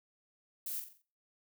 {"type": "noise with echo", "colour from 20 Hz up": "violet", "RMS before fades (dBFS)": -39, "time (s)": [0.66, 0.8], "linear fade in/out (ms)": 5, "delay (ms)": 44, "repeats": 5, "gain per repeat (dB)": -7, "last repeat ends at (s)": 1.02, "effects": ["noise-tail reverb RT60 0.4 s tail -21 dB re dry"]}